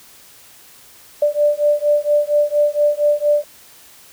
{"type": "beating tone pair", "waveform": "sine", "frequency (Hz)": [587.3, 591.6], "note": ["D5", "D5"], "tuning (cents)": [0, 13], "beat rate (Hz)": 4.3, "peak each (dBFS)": -16, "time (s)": [1.22, 3.44], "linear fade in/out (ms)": 5, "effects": ["white hiss -45 dBFS RMS until 4.12 s"]}